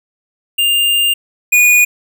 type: tone pair in turn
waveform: square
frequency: 2803 / 2455 Hz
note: F7 / D#7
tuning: +6 / -24 cents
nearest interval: major second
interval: 230 cents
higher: first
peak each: -11 / -7 dBFS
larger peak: second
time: 0.58-1.14 / 1.52-1.85 s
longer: first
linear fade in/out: 10 ms
effects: none